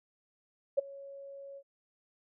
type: tone with ADSR envelope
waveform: sine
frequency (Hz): 554.4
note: C#5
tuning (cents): 0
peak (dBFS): -21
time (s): 0.77-1.63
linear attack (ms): 17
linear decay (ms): 13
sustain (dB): -23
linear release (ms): 59
effects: none

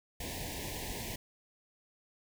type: band-stop noise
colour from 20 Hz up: pink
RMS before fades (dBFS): -40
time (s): 0.2-1.16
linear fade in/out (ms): 5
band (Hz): 1000 to 1700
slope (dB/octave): 96
effects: none

